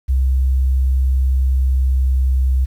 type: tone with pitch glide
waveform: sine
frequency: 65.41 to 64.96 Hz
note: C2 to C2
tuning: 0 to -12 cents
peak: -12 dBFS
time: 0.08-2.66 s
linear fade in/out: 20 ms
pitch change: -12 cents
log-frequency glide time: 1.49-2.48 s
effects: 8-bit